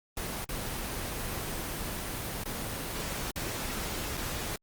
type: noise with dropouts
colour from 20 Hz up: pink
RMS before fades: -35 dBFS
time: 0.17-4.56 s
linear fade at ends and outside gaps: 2 ms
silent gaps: 0.445-0.49 / 2.437-2.457 / 3.31-3.359 / 4.171-4.175 s
effects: Opus 24 kbps